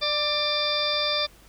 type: harmonic tone with a mistuned harmonic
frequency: 595 Hz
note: D5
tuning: 22 cents sharp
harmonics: 1 / 2 / 3 / 4 / 6 / 7 / 8 / 9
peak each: -29 / -32 / -37 / -32 / -27 / -39 / -28 / -38 dBFS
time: 0.01-1.27 s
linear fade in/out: 20 ms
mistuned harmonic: 2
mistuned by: -18 cents
effects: added 50 Hz sine -54 dBFS peak until 1.48 s + pink hiss -54 dBFS RMS until 1.48 s